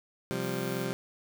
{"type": "chord", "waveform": "20% pulse", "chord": "C suspended fourth", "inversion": "none", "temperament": "just", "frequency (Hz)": [130.81, 174.42, 196.22], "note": ["C3", "F3", "G3"], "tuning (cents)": [0, -2, 2], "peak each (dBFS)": -31, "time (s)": [0.31, 0.93], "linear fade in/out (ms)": 0}
{"type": "noise", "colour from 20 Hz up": "violet", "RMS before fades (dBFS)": -47, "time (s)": [0.39, 0.88], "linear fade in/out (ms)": 50}
{"effects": []}